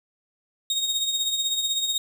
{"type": "tone with tremolo", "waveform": "30% pulse", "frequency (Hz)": 3729, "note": "A#7", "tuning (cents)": 0, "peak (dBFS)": -18, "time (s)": [0.7, 1.98], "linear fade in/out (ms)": 2, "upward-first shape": "triangle", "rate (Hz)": 16, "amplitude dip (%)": 60, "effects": []}